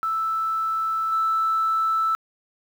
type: tone with level steps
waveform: sine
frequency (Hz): 1318.5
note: E6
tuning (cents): 0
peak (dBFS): -21 / -18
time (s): 0.03-2.15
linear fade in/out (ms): 0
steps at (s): 1.12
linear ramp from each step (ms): 5
effects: tanh soft clip ceiling -15 dBFS + 8-bit